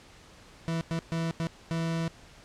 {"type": "tone bursts at uneven times", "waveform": "40% pulse", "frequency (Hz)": 164.81, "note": "E3", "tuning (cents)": 0, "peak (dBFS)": -27, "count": 5, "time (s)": [[0.68, 0.81], [0.91, 0.99], [1.12, 1.31], [1.4, 1.47], [1.71, 2.08]], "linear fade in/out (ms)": 0, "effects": ["pink hiss -53 dBFS RMS until 2.44 s", "low-pass 7000 Hz 12 dB/octave"]}